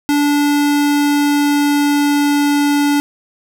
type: tone with pitch glide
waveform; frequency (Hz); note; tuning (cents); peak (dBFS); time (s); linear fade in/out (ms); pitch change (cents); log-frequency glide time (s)
square; 290.2 to 288.5; D4 to D4; -21 to -31; -12; 0.09-3; 0; -10; 0.39-2.87
effects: none